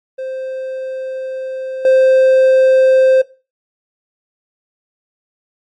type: tone with level steps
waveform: triangle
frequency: 523.3 Hz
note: C5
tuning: in tune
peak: -19 / -5 dBFS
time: 0.18-3.22 s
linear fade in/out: 10 ms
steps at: 1.85 s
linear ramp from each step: 2 ms
effects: noise-tail reverb RT60 0.3 s tail -18 dB re dry + MP3 48 kbps